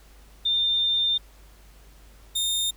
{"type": "tone pair in turn", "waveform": ["sine", "sawtooth"], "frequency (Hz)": [3605, 3647], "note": ["A7", "A#7"], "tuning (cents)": [41, -39], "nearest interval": "unison", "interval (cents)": 20, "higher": "second", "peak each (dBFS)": -20, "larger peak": "neither", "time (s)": [[0.45, 1.18], [2.35, 2.71]], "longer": "first", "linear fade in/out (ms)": 10, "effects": ["added 50 Hz sine -49 dBFS peak until 2.76 s", "pink hiss -56 dBFS RMS until 2.76 s"]}